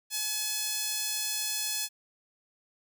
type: tone with high-pass filter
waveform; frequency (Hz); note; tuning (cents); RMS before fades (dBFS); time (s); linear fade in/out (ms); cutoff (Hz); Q
sawtooth; 852; G#5; +44; -32; 0.1-1.89; 50; 4500; 0.78
effects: none